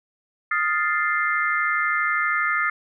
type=chord; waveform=sine; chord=F dominant seventh; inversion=third; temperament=equal; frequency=1244.5 / 1396.9 / 1760 / 2093 Hz; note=Eb6 / F6 / A6 / C7; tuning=0 / 0 / 0 / 0 cents; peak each=-25 / -26 / -25 / -25 dBFS; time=0.51-2.7 s; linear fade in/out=5 ms; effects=none